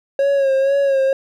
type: tone with vibrato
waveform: triangle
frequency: 547 Hz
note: C#5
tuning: 23 cents flat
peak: -11 dBFS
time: 0.19-1.13 s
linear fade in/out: 2 ms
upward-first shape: sine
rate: 2.1 Hz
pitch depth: 43 cents each way
effects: none